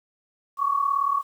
sine tone pair together, 1108.7 / 1146.5 Hz, C#6 / D6, 0 / -42 cents, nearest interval minor second, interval 58 cents, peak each -22 / -25 dBFS, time 0.57-1.23 s, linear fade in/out 50 ms, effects 9-bit

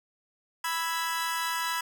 sawtooth chord, E major, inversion second, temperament equal, 987.8 / 1318.5 / 1661.2 Hz, B5 / E6 / G#6, 0 / 0 / 0 cents, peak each -27 / -31 / -31 dBFS, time 0.64-1.81 s, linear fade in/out 5 ms, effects none

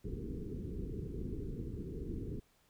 pink low-pass noise, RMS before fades -41 dBFS, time 0.04-2.4 s, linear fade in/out 10 ms, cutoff 460 Hz, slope 96 dB/octave, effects pink hiss -71 dBFS RMS until 2.69 s

